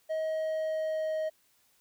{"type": "tone with pitch glide", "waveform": "triangle", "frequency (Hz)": [633, 627.9], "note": ["D#5", "D#5"], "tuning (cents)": [30, 16], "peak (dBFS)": -27, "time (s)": [0.09, 1.3], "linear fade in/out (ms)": 20, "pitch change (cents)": -14, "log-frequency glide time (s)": [0.21, 1.19], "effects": ["white hiss -68 dBFS RMS until 1.8 s"]}